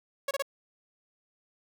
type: tone bursts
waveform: sawtooth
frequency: 554.4 Hz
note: C#5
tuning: in tune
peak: -24 dBFS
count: 3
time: 0.28-0.424 s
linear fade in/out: 5 ms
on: 30 ms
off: 27 ms
effects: none